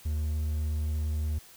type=tone; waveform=triangle; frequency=76.4 Hz; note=D#2; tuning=31 cents flat; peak=-25 dBFS; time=0.05-1.39 s; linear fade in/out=10 ms; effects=white hiss -53 dBFS RMS until 1.56 s